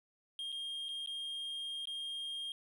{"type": "tone with dropouts", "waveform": "triangle", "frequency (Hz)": 3222, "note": "G7", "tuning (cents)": 47, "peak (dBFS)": -37, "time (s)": [0.39, 2.52], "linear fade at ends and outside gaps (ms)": 1, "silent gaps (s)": [[0.52, 0.525], [0.885, 0.889], [1.061, 1.073], [1.855, 1.872]], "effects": []}